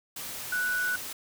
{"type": "tone in noise", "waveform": "sine", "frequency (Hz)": 1480, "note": "F#6", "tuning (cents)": 0, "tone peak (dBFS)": -26, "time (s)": [0.52, 0.96], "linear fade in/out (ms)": 5, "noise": "white", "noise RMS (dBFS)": -38, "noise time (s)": [0.16, 1.13], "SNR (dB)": 9, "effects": []}